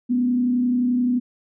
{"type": "tone with frequency modulation", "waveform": "sine", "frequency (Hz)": 246.9, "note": "B3", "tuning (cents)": 0, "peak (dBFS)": -17, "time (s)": [0.09, 1.2], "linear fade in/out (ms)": 20, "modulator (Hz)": 31.5, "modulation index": 0.38, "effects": []}